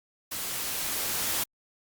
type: noise with level ramp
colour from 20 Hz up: white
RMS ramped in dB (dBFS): -34 to -28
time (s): 0.31-1.44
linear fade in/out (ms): 10
effects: Opus 48 kbps